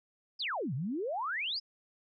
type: exponential two-way sweep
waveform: sine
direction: down then up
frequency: 5274 to 118.7 to 5274 Hz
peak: -32 dBFS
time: 0.39-1.6 s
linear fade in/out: 20 ms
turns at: 0.74 s
effects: none